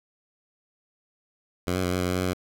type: tone with pitch steps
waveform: 10% pulse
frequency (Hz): 89.3 / 92.8 / 89.4 / 91.7 / 89.8 / 90.9 / 92 / 91.3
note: F2 / F#2 / F2 / F#2 / F2 / F#2 / F#2 / F#2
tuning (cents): +39 / +6 / +41 / -15 / +49 / -30 / -9 / -23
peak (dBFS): -16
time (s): 1.67-2.334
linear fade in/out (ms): 5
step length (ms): 83
effects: none